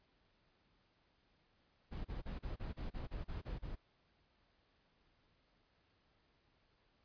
brown noise bursts, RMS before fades -43 dBFS, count 11, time 1.91-3.76 s, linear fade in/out 20 ms, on 140 ms, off 31 ms, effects pink hiss -75 dBFS RMS until 7.04 s + resampled to 11025 Hz

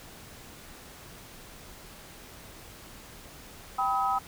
sine chord, G augmented, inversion none, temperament equal with one note detuned, 784 / 987.8 / 1275.1 Hz, G5 / B5 / D#6, 0 / 0 / +42 cents, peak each -28 / -31 / -28 dBFS, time 3.78-4.19 s, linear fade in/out 10 ms, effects pink hiss -48 dBFS RMS until 4.27 s

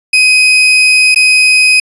35% pulse tone with dropouts, 2512 Hz, D#7, 16 cents sharp, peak -3 dBFS, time 0.13-1.8 s, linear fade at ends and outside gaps 5 ms, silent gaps 1.146-1.159 s, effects resampled to 24000 Hz

